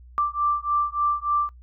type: beating tone pair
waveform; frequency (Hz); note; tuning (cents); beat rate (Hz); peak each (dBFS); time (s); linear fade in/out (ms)
sine; 1174.7 / 1178.1; D6 / D6; 0 / +5; 3.4; -24; 0.18-1.49; 0
effects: noise-tail reverb RT60 0.1 s tail -20 dB re dry + added 61 Hz sine -44 dBFS peak until 1.62 s